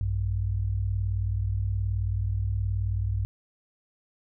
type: tone pair together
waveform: sine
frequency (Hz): 59.08 / 97.9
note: A#1 / G2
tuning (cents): +24 / -2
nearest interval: major sixth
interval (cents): 874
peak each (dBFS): -29 / -26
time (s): 0.01-3.25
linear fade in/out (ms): 0
effects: none